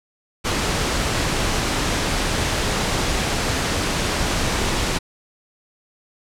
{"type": "noise", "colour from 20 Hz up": "pink", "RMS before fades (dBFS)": -21, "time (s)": [0.44, 4.99], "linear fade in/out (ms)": 20, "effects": ["low-pass 8000 Hz 12 dB/octave"]}